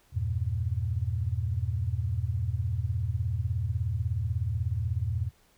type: chord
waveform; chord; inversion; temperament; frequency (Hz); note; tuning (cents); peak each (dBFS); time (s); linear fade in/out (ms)
sine; E diminished; none; just; 82.41 / 98.89 / 118.67; E2 / G2 / Bb2; 0 / +16 / +31; -31; 0.12-5.31; 50
effects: pink hiss -64 dBFS RMS until 5.57 s